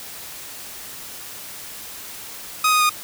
sawtooth tone with pitch steps, 1254 / 1241.7 / 1229.6 Hz, D#6 / D#6 / D#6, +13 / -4 / -21 cents, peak -11 dBFS, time 2.64-2.895 s, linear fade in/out 5 ms, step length 85 ms, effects white hiss -36 dBFS RMS until 3.03 s

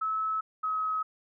sine tone pair in turn, 1298 / 1275.7 Hz, E6 / D#6, -27 / +43 cents, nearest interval unison, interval 30 cents, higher first, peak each -27 dBFS, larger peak neither, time 0.01-0.41 / 0.63-1.03 s, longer neither, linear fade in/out 10 ms, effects none

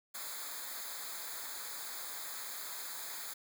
white noise with comb filter, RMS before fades -43 dBFS, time 0.14-3.34 s, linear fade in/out 10 ms, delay 0.35 ms, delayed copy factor -1, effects none

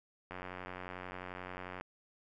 click train, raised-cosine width 0.5 ms, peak -28 dBFS, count 138, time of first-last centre 0.31-1.811 s, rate 91.3 Hz, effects none

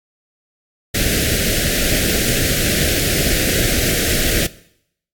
pink band-stop noise, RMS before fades -17 dBFS, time 0.94-4.47 s, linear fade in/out 10 ms, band 650 to 1500 Hz, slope 48 dB/octave, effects noise-tail reverb RT60 0.7 s tail -19 dB re dry + AAC 64 kbps

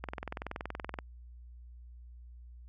click train, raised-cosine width 0.5 ms, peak -22 dBFS, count 21, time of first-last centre 0.04-0.988 s, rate 21.1 Hz, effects added 60 Hz sine -48 dBFS peak until 2.68 s

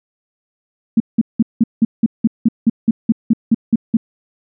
sine tone bursts, 226 Hz, A3, 47 cents sharp, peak -7 dBFS, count 15, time 0.97-3.97 s, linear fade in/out 5 ms, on 32 ms, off 180 ms, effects none

